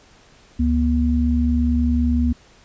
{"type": "tone pair together", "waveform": "sine", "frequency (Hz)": [71.9, 241.2], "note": ["D2", "B3"], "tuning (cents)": [-36, -41], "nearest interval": "octave + major sixth", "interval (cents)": 2095, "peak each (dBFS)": -18, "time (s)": [0.59, 2.33], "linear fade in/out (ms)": 10, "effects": ["pink hiss -51 dBFS RMS until 2.64 s", "resampled to 16000 Hz"]}